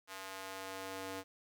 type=tone with high-pass filter sweep; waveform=square; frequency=95.8 Hz; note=G2; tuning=39 cents flat; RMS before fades=-45 dBFS; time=0.07-1.24 s; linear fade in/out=50 ms; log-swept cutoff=1000 to 360 Hz; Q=0.81; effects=11-bit